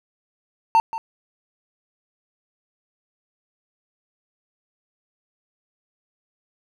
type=tone with echo; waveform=triangle; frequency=900 Hz; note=A5; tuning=39 cents sharp; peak=-10 dBFS; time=0.75-0.8 s; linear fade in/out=0 ms; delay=180 ms; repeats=1; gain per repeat=-13 dB; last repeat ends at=0.98 s; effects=none